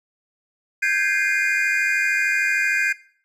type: chord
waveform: triangle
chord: Ab major seventh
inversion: third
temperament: equal with one note detuned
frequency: 1568 / 1661.2 / 2093 / 2438 Hz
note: G6 / Ab6 / C7 / Eb7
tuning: 0 / 0 / 0 / -36 cents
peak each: -21 / -23 / -22 / -21 dBFS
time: 0.82-2.93 s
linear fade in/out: 10 ms
effects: noise-tail reverb RT60 0.5 s tail -19 dB re dry